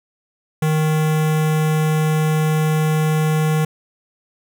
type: tone with notch filter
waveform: square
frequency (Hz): 155.56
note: D#3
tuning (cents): 0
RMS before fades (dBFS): -17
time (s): 0.62-3.65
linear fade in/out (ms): 5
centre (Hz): 4500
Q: 1.9
effects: none